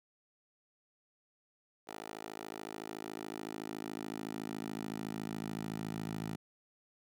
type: tone with high-pass filter sweep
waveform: 10% pulse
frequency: 53.8 Hz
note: A1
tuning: 38 cents flat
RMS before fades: -42 dBFS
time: 1.87-6.36 s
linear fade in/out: 10 ms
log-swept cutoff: 500 to 150 Hz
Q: 1.6
effects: none